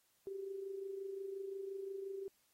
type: tone with amplitude modulation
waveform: sine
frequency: 390.3 Hz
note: G4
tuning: 8 cents flat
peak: -39 dBFS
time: 0.27-2.28 s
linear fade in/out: 0 ms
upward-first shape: sine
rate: 25.7 Hz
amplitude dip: 55%
effects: white hiss -75 dBFS RMS until 2.53 s + AAC 48 kbps